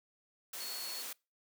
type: tone in noise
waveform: sine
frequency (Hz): 4373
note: C#8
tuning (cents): -24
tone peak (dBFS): -43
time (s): 0.6-1.02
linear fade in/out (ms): 5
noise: white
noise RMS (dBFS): -43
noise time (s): 0.53-1.13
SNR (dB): -3
effects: noise-tail reverb RT60 0.3 s tail -26 dB re dry + high-pass 300 Hz 12 dB/octave